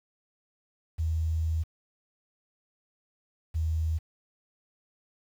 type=tone pair in turn; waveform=sine; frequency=80.5 / 79.99 Hz; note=E2 / D#2; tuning=-41 / +48 cents; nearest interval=unison; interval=11 cents; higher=first; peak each=-25 dBFS; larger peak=neither; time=0.98-1.64 / 3.54-3.99 s; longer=first; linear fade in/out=20 ms; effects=9-bit